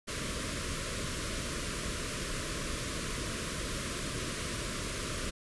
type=band-stop noise; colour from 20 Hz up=pink; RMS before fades=-36 dBFS; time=0.07-5.31 s; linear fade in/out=20 ms; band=650 to 1000 Hz; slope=96 dB/octave; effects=resampled to 24000 Hz